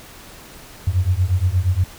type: beating tone pair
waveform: sine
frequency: 87.31 / 95.81 Hz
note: F2 / G2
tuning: 0 / -39 cents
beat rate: 8.5 Hz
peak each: -18 dBFS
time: 0.87-1.84 s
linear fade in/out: 5 ms
effects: pink hiss -41 dBFS RMS until 1.98 s